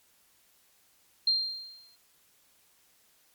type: tone with exponential decay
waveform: sine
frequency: 4186 Hz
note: C8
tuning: in tune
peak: -20 dBFS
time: 1.27-1.96 s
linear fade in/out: 5 ms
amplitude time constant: 150 ms
effects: white hiss -65 dBFS RMS until 3.34 s + MP3 96 kbps